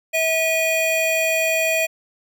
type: tone pair together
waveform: square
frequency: 646.1 / 2462 Hz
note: E5 / D#7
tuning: -35 / -19 cents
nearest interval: octave + major seventh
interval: 2316 cents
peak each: -21 dBFS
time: 0.13-1.87 s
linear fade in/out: 20 ms
effects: none